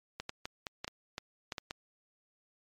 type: clicks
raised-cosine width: 0.2 ms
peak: -20 dBFS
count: 10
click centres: 0.2 / 0.294 / 0.455 / 0.668 / 0.845 / 0.879 / 1.181 / 1.522 / 1.582 / 1.709 s
effects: MP3 64 kbps